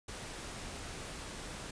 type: noise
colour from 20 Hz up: pink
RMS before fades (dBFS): -44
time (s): 0.08-1.71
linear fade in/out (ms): 5
effects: resampled to 22050 Hz